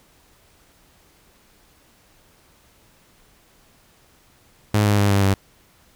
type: tone with pitch steps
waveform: sawtooth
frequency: 105 / 103.08 / 101.19 / 99.34 / 97.52 Hz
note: G#2 / G#2 / G#2 / G2 / G2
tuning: +19 / -12 / -45 / +24 / -8 cents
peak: -11 dBFS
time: 4.74-5.34 s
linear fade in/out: 5 ms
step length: 120 ms
effects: pink hiss -56 dBFS RMS until 5.95 s